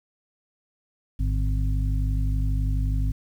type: harmonic tone with a mistuned harmonic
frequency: 51.91 Hz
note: G#1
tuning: in tune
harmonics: 1 / 2 / 3 / 5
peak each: -22 / -28 / -33 / -36 dBFS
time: 1.19-3.12 s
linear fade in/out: 10 ms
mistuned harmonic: 3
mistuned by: -57 cents
effects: 9-bit